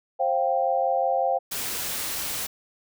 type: chord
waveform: sine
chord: C suspended fourth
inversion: none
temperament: equal with one note detuned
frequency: 530.9 / 698.5 / 784 Hz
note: C5 / F5 / G5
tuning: +25 / 0 / 0 cents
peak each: -25 dBFS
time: 0.19-1.39 s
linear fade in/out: 20 ms
type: noise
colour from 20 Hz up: white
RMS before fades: -30 dBFS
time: 1.51-2.47 s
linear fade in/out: 10 ms
effects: none